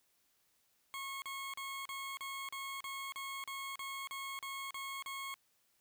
20% pulse tone bursts, 1091 Hz, C#6, 28 cents flat, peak -36 dBFS, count 14, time 0.94-5.341 s, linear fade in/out 0 ms, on 280 ms, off 37 ms, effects white hiss -75 dBFS RMS until 5.8 s

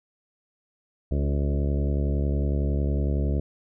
harmonic tone with a mistuned harmonic, 70.9 Hz, C#2, 40 cents sharp, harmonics 1 / 2 / 3 / 4 / 5 / 6 / 7 / 8 / 9, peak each -23 / -29 / -33 / -35 / -37 / -39 / -40 / -41 / -42 dBFS, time 1.11-3.4 s, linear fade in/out 5 ms, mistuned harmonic 5, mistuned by +17 cents, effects none

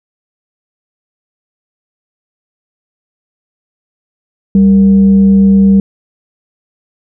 sine tone with frequency modulation, 196 Hz, G3, in tune, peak -3 dBFS, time 4.55-5.8 s, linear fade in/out 2 ms, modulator 267 Hz, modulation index 0.25, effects none

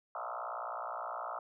sine tone with frequency modulation, 979 Hz, B5, 15 cents flat, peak -37 dBFS, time 0.15-1.39 s, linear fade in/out 2 ms, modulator 59.3 Hz, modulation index 6.3, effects none

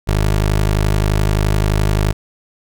20% pulse tone, 51.6 Hz, G#1, 10 cents flat, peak -8 dBFS, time 0.07-2.13 s, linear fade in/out 20 ms, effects none

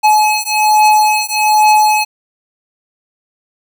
square beating tone pair, 852 / 853.2 Hz, G#5 / G#5, +44 / +46 cents, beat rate 1.2 Hz, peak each -12 dBFS, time 0.03-2.05 s, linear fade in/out 20 ms, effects none

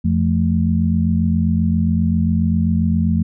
sine tone cluster, 86.8 / 172.4 / 219.9 Hz, F2 / F3 / A3, -10 / -22 / -1 cents, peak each -18 dBFS, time 0.04-3.23 s, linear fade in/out 10 ms, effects none

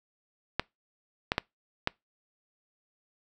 clicks, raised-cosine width 0.3 ms, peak -9 dBFS, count 4, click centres 0.596 / 1.319 / 1.381 / 1.874 s, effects noise-tail reverb RT60 0.2 s tail -25 dB re dry

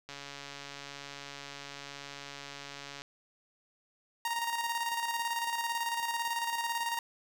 click train, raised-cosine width 0.2 ms, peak -26 dBFS, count 414, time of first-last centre 0.09-3.019 s, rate 141 Hz
sawtooth tone with tremolo, 932.3 Hz, A#5, in tune, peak -26 dBFS, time 4.25-6.99 s, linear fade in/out 2 ms, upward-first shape square, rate 18 Hz, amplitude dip 45%
effects none

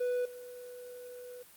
triangle tone with level steps, 493.9 Hz, B4, in tune, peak -27 / -42 dBFS, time 0-1.43 s, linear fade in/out 10 ms, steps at 0.25 s, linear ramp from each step 5 ms, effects white hiss -57 dBFS RMS until 1.56 s + Opus 32 kbps

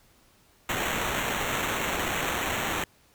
violet noise with sample-and-hold, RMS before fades -29 dBFS, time 0.69-2.84 s, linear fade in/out 2 ms, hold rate 4900 Hz, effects pink hiss -61 dBFS RMS until 3.14 s

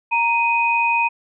sine tone pair together, 932.3 / 2498 Hz, A#5 / D#7, 0 / +6 cents, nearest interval octave + perfect fourth, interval 1706 cents, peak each -18 dBFS, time 0.11-1.09 s, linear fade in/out 20 ms, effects none

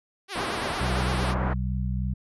5% pulse tone with vibrato, 365.1 Hz, F#4, 23 cents flat, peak -20 dBFS, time 0.28-1.35 s, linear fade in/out 50 ms, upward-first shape triangle, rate 8.8 Hz, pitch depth 230 cents each way
white low-pass noise, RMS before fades -31 dBFS, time 0.35-1.54 s, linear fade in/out 10 ms, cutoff 1400 Hz, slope 24 dB/octave
harmonic tone, 63.1 Hz, B1, 38 cents sharp, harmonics 1 / 2 / 3, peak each -27 / -30 / -32 dBFS, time 0.8-2.14 s, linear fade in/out 10 ms
effects resampled to 24000 Hz

